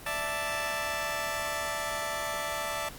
15% pulse chord, D suspended second, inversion none, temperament just, 587.3 / 660.7 / 881 Hz, D5 / E5 / A5, 0 / +4 / +2 cents, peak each -29 dBFS, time 0.06-2.89 s, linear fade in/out 5 ms, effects pink hiss -46 dBFS RMS until 2.98 s + Opus 32 kbps

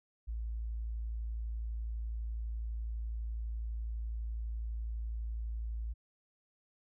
sine tone, 56 Hz, A1, 31 cents sharp, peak -35 dBFS, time 0.27-5.94 s, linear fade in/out 20 ms, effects none

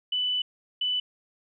sine tone pair in turn, 2988 / 2988 Hz, F#7 / F#7, +16 / +16 cents, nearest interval unison, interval 0 cents, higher neither, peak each -24 dBFS, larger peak neither, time 0.12-0.42 / 0.81-1 s, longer first, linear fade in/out 5 ms, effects none

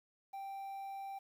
triangle tone with quantisation, 784 Hz, G5, in tune, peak -40 dBFS, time 0.33-1.19 s, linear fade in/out 10 ms, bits 11, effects none

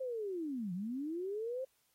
sine linear two-way sweep, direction down then up, 535 to 170 to 535 Hz, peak -36 dBFS, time 0-1.65 s, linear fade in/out 10 ms, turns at 0.73 s, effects white hiss -75 dBFS RMS until 1.94 s + AAC 48 kbps

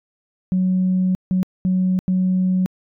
sine tone bursts at uneven times, 185 Hz, F#3, in tune, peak -14 dBFS, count 4, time 0.52-1.15 / 1.31-1.43 / 1.65-1.99 / 2.08-2.66 s, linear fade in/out 0 ms, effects tanh soft clip ceiling -11 dBFS

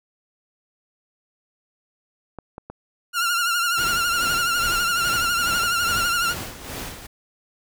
clicks, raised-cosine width 1 ms, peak -21 dBFS, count 6, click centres 2.387 / 2.581 / 2.7 / 5.246 / 5.535 / 5.634 s
sawtooth tone with vibrato, 1396.9 Hz, F6, in tune, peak -16 dBFS, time 3.13-6.35 s, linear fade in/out 50 ms, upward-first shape triangle, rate 12 Hz, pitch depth 69 cents each way
pink noise with tremolo, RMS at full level -31 dBFS, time 3.77-7.07 s, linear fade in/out 10 ms, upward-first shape sine, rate 2.4 Hz, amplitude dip 65%
effects none

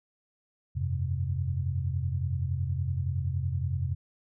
sine chord, F suspended second, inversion none, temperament equal, 87.31 / 98 / 130.81 Hz, F2 / G2 / C3, 0 / 0 / 0 cents, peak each -30 / -34 / -31 dBFS, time 0.75-3.95 s, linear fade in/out 20 ms, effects none

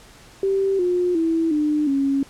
sine tone with pitch steps, 389.4 / 357.1 / 327.4 / 300.3 / 275.3 Hz, G4 / F4 / E4 / D4 / C#4, -12 / +39 / -12 / +39 / -12 cents, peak -17 dBFS, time 0.43-2.23 s, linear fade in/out 2 ms, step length 360 ms, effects pink hiss -47 dBFS RMS until 2.29 s + low-pass 10000 Hz 12 dB/octave

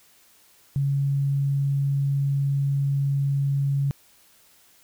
sine tone, 139.4 Hz, C#3, 10 cents sharp, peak -20 dBFS, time 0.76-3.91 s, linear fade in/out 0 ms, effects white hiss -57 dBFS RMS until 4.83 s

